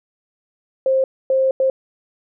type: tone bursts at uneven times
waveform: sine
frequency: 529 Hz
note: C5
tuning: 19 cents sharp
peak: -13 dBFS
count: 3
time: 0.86-1.04 / 1.3-1.51 / 1.6-1.7 s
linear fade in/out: 2 ms
effects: none